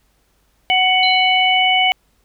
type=harmonic tone; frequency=744 Hz; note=F#5; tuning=9 cents sharp; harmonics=1 / 3 / 4; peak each=-16 / -16 / -16 dBFS; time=0.7-1.92 s; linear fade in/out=0 ms
type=tone with exponential decay; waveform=sine; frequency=4069 Hz; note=C8; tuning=49 cents flat; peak=-17 dBFS; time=1.03-1.59 s; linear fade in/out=2 ms; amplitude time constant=120 ms
effects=added 50 Hz sine -62 dBFS peak until 2.24 s + pink hiss -62 dBFS RMS until 2.24 s